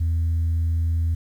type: tone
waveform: sine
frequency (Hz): 82.41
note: E2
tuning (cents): 0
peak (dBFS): -17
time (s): 0-1.15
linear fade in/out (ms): 10
effects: tanh soft clip ceiling -17 dBFS + 9-bit

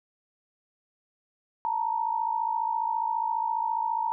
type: tone pair together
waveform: sine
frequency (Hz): 888 / 942.7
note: A5 / A#5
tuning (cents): +16 / +19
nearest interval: minor second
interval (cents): 103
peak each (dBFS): -28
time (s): 1.65-4.12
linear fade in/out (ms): 0
effects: none

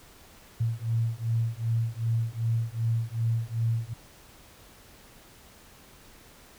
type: beating tone pair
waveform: sine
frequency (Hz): 113.3 / 115.9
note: A#2 / A#2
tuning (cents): -49 / -10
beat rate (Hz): 2.6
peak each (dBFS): -28 / -28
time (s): 0.6-3.94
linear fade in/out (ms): 10
effects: pink hiss -53 dBFS RMS until 6.58 s

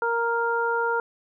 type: harmonic tone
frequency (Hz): 466.2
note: A#4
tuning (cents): 0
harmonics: 1 / 2 / 3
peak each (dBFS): -26 / -26 / -26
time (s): 0.02-1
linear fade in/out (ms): 2
effects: none

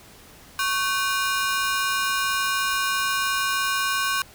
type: ring-modulated tone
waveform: sawtooth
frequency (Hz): 1318.5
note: E6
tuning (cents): 0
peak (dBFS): -15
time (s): 0.59-4.22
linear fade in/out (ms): 2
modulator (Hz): 213
effects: pink hiss -48 dBFS RMS until 4.34 s

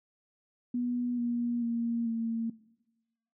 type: tone with pitch steps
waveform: sine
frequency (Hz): 244.1 / 238.7 / 233.3 / 228.1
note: B3 / A#3 / A#3 / A#3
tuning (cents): -20 / +41 / +2 / -37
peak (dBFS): -28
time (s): 0.74-2.5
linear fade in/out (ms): 5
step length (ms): 440
effects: noise-tail reverb RT60 1.0 s tail -20 dB re dry

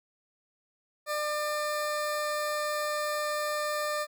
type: tone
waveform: 20% pulse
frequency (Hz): 599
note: D5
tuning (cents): +34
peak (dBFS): -24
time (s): 1.06-4.07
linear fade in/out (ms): 50
effects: none

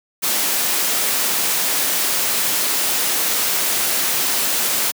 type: noise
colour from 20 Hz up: white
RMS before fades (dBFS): -19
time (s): 0.22-4.92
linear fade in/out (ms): 20
effects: high-pass 200 Hz 12 dB/octave

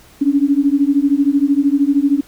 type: beating tone pair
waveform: sine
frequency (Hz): 275.9 / 288.9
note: C#4 / D4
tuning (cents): -8 / -28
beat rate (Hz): 13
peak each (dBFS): -14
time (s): 0.21-2.21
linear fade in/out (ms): 10
effects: pink hiss -46 dBFS RMS until 2.27 s

